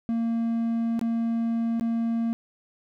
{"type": "tone with dropouts", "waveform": "triangle", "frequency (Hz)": 230, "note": "A#3", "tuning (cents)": -23, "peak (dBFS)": -21, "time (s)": [0.09, 2.33], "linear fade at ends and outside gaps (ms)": 0, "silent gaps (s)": [[0.993, 1.013], [1.797, 1.81]], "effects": []}